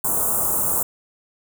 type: band-stop noise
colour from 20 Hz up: white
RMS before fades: -21 dBFS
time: 0.04-0.83 s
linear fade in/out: 5 ms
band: 1300 to 7400 Hz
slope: 48 dB/octave
effects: none